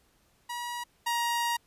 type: tone pair in turn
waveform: sawtooth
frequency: 961 / 943.9 Hz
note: B5 / A#5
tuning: -48 / +21 cents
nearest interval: unison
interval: 31 cents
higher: first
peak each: -30 / -23 dBFS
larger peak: second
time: 0.49-0.84 / 1.06-1.57 s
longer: second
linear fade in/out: 10 ms
effects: pink hiss -67 dBFS RMS until 1.66 s + resampled to 32000 Hz